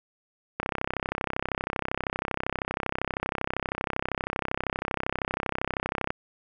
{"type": "click train", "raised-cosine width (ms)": 0.5, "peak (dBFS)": -12, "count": 181, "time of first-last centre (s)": [0.6, 6.105], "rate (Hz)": 32.7, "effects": []}